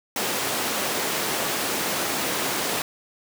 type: high-pass noise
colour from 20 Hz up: pink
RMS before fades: -26 dBFS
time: 0.16-2.82 s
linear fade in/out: 2 ms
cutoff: 270 Hz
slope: 12 dB/octave
effects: none